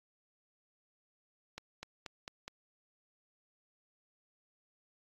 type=accelerating click train; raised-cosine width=0.2 ms; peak=-25 dBFS; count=5; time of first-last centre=1.58-2.48 s; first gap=250 ms; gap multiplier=0.93; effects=AAC 32 kbps